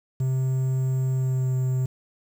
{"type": "tone with pitch glide", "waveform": "triangle", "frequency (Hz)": [130.81, 129.23], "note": ["C3", "C3"], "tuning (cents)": [0, -21], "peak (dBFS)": -19, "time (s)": [0.2, 1.86], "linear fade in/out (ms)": 5, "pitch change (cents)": -21, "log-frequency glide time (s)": [1.12, 1.56], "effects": ["8-bit"]}